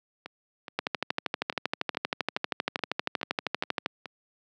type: two click trains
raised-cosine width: 0.3 ms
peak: -22 / -10 dBFS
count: 10 / 40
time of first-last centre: 0.26-4.057 / 0.79-3.861 s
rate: 2.37 / 12.7 Hz
effects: high-pass 200 Hz 12 dB/octave